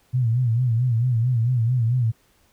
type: tone with vibrato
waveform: sine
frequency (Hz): 120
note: B2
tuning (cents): -49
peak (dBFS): -17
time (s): 0.13-2.12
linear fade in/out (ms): 20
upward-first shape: sine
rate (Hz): 4.5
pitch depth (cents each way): 120
effects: pink hiss -61 dBFS RMS until 2.52 s